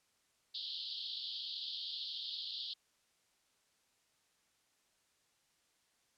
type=band-pass noise; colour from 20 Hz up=white; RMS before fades=-43 dBFS; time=0.54-2.74 s; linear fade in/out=10 ms; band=3100 to 4700 Hz; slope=96 dB/octave; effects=white hiss -75 dBFS RMS until 6.17 s + low-pass 9000 Hz 12 dB/octave